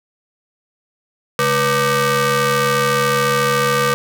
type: ring-modulated tone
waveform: sawtooth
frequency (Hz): 349.2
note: F4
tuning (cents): 0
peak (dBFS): -7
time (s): 1.39-3.94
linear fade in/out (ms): 0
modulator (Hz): 836
effects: none